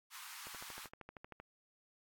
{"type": "high-pass noise", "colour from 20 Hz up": "pink", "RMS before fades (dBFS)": -50, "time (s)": [0.1, 0.89], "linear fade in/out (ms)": 50, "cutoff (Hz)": 920, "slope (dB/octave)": 48}
{"type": "click train", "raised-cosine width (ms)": 0.5, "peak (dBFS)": -34, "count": 13, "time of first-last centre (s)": [0.47, 1.4], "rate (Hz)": 12.9}
{"effects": ["AAC 64 kbps"]}